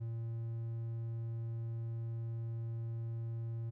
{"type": "tone", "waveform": "triangle", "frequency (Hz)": 114.9, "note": "A#2", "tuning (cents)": -25, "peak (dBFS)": -35, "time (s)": [0, 3.71], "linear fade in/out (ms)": 20, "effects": []}